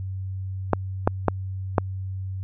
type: clicks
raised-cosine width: 1 ms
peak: -3 dBFS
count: 4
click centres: 0.733 / 1.075 / 1.283 / 1.782 s
effects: added 95 Hz sine -28 dBFS peak until 2.43 s